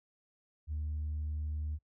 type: tone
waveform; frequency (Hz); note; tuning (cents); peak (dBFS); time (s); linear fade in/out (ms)
sine; 76; D#2; -40; -32; 0.67-1.79; 50
effects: noise-tail reverb RT60 0.1 s tail -26 dB re dry + tanh soft clip ceiling -31 dBFS